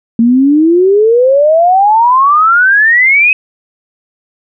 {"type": "exponential sweep", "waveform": "sine", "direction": "up", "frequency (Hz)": [225.7, 2563], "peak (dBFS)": -4, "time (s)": [0.19, 3.33], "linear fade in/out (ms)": 2, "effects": []}